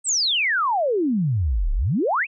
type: exponential two-way sweep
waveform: sine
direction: down then up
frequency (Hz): 8550 to 32 to 2756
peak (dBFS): -18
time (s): 0.04-2.27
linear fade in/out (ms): 50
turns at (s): 1.73
effects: none